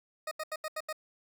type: tone bursts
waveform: 20% pulse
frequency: 622.3 Hz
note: D#5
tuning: in tune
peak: -29 dBFS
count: 6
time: 0.27-0.928 s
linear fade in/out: 5 ms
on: 43 ms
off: 80 ms
effects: none